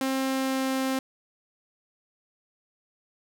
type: tone with pitch glide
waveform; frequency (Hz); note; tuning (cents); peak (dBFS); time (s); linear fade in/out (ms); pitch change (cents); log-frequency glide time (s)
sawtooth; 265.7 to 264.2; C4 to C4; +27 to +17; -21; 0.01-0.99; 2; -10; 0.23-0.8
effects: none